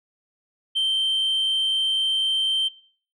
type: tone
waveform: sine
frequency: 3124 Hz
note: G7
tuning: 7 cents flat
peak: -17 dBFS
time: 0.75-2.69 s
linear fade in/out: 20 ms
effects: noise-tail reverb RT60 0.5 s tail -22 dB re dry + tanh soft clip ceiling -18 dBFS